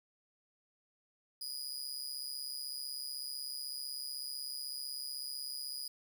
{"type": "tone with amplitude modulation", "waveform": "sawtooth", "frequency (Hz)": 4923, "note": "D#8", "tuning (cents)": -19, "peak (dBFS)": -33, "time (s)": [1.41, 5.88], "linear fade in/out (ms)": 5, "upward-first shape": "sine", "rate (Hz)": 136, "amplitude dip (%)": 85, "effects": []}